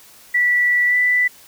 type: tone with pitch glide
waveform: sine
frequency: 1957 to 1982 Hz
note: B6 to B6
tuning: -16 to +6 cents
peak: -13 dBFS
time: 0.34-1.28 s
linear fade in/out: 10 ms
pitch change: +22 cents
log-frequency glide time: 0.87-0.96 s
effects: white hiss -46 dBFS RMS until 1.47 s